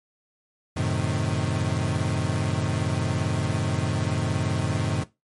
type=chord; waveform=35% pulse; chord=F# diminished seventh; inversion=none; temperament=equal; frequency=92.5 / 110 / 130.81 / 155.56 Hz; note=F#2 / A2 / C3 / Eb3; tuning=0 / 0 / 0 / 0 cents; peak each=-27 dBFS; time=0.76-5.04 s; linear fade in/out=10 ms; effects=noise-tail reverb RT60 0.2 s tail -17 dB re dry + MP3 48 kbps